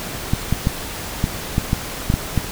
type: clicks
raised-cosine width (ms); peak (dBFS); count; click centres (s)
5; -4; 9; 0.335 / 0.526 / 0.671 / 1.241 / 1.581 / 1.731 / 2.101 / 2.14 / 2.377
effects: pink hiss -29 dBFS RMS until 2.51 s